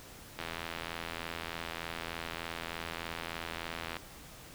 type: click train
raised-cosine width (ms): 0.3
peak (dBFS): -21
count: 299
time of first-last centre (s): 0.39-3.967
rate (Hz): 83.3
effects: pink hiss -51 dBFS RMS until 4.54 s